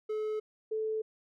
triangle / sine tone pair in turn, 430 / 436.8 Hz, A4 / A4, -40 / -13 cents, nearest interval unison, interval 27 cents, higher second, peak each -29 / -30 dBFS, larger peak first, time 0.09-0.4 / 0.71-1.02 s, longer neither, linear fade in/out 10 ms, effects none

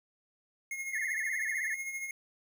square tone with tremolo, 2152 Hz, C7, 48 cents sharp, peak -34 dBFS, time 0.71-2.11 s, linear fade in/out 2 ms, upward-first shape triangle, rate 13 Hz, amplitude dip 60%
sine tone with vibrato, 1906 Hz, A#6, 38 cents sharp, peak -32 dBFS, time 0.92-1.76 s, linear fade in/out 20 ms, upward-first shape sine, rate 16 Hz, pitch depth 160 cents each way
effects none

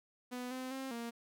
sawtooth tone with pitch steps, 248.4 / 257.5 / 265.9 / 233.9 Hz, B3 / C4 / C4 / A#3, +10 / -28 / +28 / +6 cents, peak -36 dBFS, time 0.31-1.11 s, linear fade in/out 20 ms, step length 200 ms, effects none

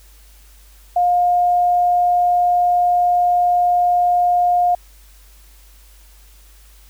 sine tone, 710 Hz, F5, 28 cents sharp, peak -12 dBFS, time 0.96-4.75 s, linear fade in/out 5 ms, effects added 50 Hz sine -44 dBFS peak until 6.89 s + white hiss -51 dBFS RMS until 6.89 s

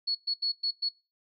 sine tone bursts at uneven times, 4378 Hz, C#8, 22 cents flat, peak -26 dBFS, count 5, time 0.07-0.15 / 0.27-0.34 / 0.42-0.52 / 0.63-0.71 / 0.82-0.89 s, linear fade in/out 10 ms, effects noise-tail reverb RT60 0.3 s tail -22 dB re dry + MP3 64 kbps

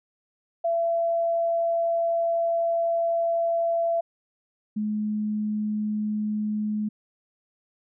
sine tone pair in turn, 673 / 212 Hz, E5 / G#3, +36 / +36 cents, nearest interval octave + minor sixth, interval 2000 cents, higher first, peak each -21 / -24 dBFS, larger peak first, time 0.64-4.01 / 4.76-6.89 s, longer first, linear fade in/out 10 ms, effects none

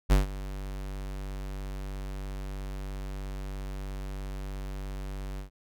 square tone with ADSR envelope, 48.46 Hz, G1, 19 cents flat, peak -17 dBFS, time 0.09-5.5 s, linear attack 29 ms, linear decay 140 ms, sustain -18 dB, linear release 110 ms, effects none

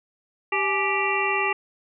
harmonic tone with a mistuned harmonic, 392 Hz, G4, in tune, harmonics 1 / 2 / 3 / 5 / 6 / 7, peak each -28 / -28 / -28 / -28 / -28 / -28 dBFS, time 0.52-1.53 s, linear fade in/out 5 ms, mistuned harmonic 2, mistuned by +120 cents, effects none

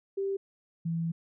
sine tone pair in turn, 392 / 165.87 Hz, G4 / E3, 0 / +11 cents, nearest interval octave + minor third, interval 1489 cents, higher first, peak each -28 dBFS, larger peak neither, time 0.17-0.37 / 0.85-1.12 s, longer second, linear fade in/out 10 ms, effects none

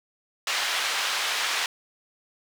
white band-pass noise, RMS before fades -27 dBFS, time 0.47-1.66 s, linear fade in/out 2 ms, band 850 to 3900 Hz, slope 12 dB/octave, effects none

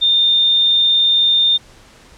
sine tone, 3621 Hz, A7, 49 cents sharp, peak -10 dBFS, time 0.01-1.58 s, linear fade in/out 20 ms, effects pink hiss -45 dBFS RMS until 2.17 s + low-pass 8000 Hz 12 dB/octave

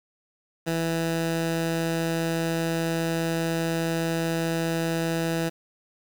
15% pulse tone, 164.9 Hz, E3, 1 cent sharp, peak -18 dBFS, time 0.66-5.5 s, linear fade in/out 20 ms, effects 8-bit

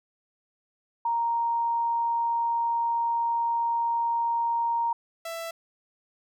sine / sawtooth tone pair in turn, 932.3 / 663.9 Hz, A#5 / E5, 0 / +12 cents, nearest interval tritone, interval 588 cents, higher first, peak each -23 / -29 dBFS, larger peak first, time 1.05-4.93 / 5.25-5.51 s, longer first, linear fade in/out 5 ms, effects none

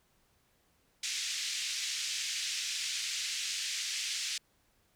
white band-pass noise, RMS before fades -36 dBFS, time 1.03-4.38 s, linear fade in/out 5 ms, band 2100 to 6800 Hz, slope 24 dB/octave, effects pink hiss -71 dBFS RMS until 4.95 s

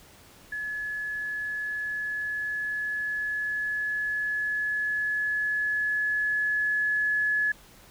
sine tone with level ramp, 1704 Hz, G#6, 44 cents sharp, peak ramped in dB -30 to -22 dBFS, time 0.52-7.52 s, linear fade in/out 5 ms, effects pink hiss -53 dBFS RMS until 7.9 s

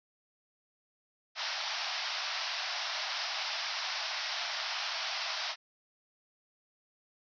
white band-pass noise, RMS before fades -36 dBFS, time 1.35-5.56 s, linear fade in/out 50 ms, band 610 to 5600 Hz, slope 96 dB/octave, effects none

